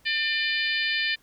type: harmonic tone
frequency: 598 Hz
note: D5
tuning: 31 cents sharp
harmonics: 3 / 4 / 5 / 6 / 7 / 8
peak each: -27 / -29 / -31 / -33 / -34 / -35 dBFS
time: 0.05-1.16 s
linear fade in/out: 20 ms
effects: pink hiss -61 dBFS RMS until 1.22 s